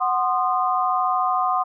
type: chord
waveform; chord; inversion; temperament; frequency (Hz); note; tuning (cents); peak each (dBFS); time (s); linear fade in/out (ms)
sine; C diminished; second; equal with one note detuned; 740 / 1046.5 / 1228.1; Gb5 / C6 / Eb6; 0 / 0 / -23; -22 / -23 / -23; 0-1.64; 20
effects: none